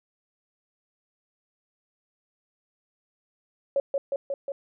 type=tone with echo; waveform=sine; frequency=554.4 Hz; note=C#5; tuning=in tune; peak=-20 dBFS; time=3.76-3.8 s; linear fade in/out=2 ms; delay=180 ms; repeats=4; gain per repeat=-2 dB; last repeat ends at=4.52 s; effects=none